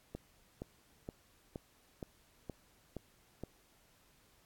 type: click train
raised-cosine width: 2 ms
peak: -28 dBFS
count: 8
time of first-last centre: 0.15-3.436 s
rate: 2.13 Hz
effects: pink hiss -68 dBFS RMS until 4.45 s + AAC 64 kbps